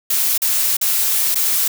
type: noise with dropouts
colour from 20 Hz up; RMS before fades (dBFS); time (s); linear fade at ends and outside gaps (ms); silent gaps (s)
blue; -17; 0.1-1.68; 5; 0.378-0.418 / 0.769-0.812 / 1.346-1.355
effects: none